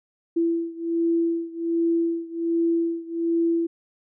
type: beating tone pair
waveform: sine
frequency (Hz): 334.1 / 335.4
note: E4 / E4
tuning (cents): +23 / +30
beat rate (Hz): 1.3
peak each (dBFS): -23 / -25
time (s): 0.36-3.67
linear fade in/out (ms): 10
effects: none